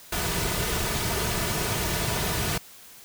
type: noise with comb filter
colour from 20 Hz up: pink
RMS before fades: -27 dBFS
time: 0.12-2.58 s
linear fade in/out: 5 ms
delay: 3.7 ms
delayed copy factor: -0.55
effects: white hiss -48 dBFS RMS until 3.04 s